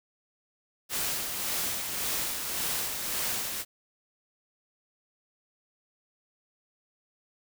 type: noise with tremolo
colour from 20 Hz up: white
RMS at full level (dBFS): -30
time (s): 0.89-3.65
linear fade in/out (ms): 50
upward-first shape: sine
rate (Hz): 1.8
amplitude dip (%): 40
effects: none